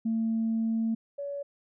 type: tone pair in turn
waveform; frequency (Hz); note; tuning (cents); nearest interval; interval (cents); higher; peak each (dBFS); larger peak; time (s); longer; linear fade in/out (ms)
sine; 224.9 / 566.7; A3 / C#5; +38 / +38; octave + major third; 1600; second; -24 / -32; first; 0.05-0.95 / 1.18-1.43; first; 10
effects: tanh soft clip ceiling -21 dBFS